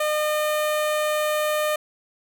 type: tone with notch filter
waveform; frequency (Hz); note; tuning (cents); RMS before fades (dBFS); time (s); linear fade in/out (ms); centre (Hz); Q
sawtooth; 607; D#5; -43; -23; 0-1.76; 5; 5200; 1.9
effects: none